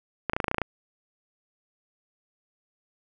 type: clicks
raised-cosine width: 0.5 ms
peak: -10 dBFS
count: 10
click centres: 0.297 / 0.334 / 0.365 / 0.402 / 0.443 / 0.482 / 0.514 / 0.545 / 0.583 / 0.617 s
effects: none